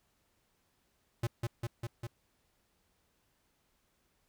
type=tone with echo; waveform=square; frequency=116.7 Hz; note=A#2; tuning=2 cents sharp; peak=-30 dBFS; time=1.23-1.27 s; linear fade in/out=5 ms; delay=200 ms; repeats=4; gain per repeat=-2 dB; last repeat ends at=2.07 s; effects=pink hiss -75 dBFS RMS until 4.28 s